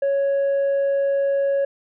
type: tone with tanh clipping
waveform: sine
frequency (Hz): 555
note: C#5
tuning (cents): +2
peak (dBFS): -18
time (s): 0.02-1.65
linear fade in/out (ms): 5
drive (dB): 2
effects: none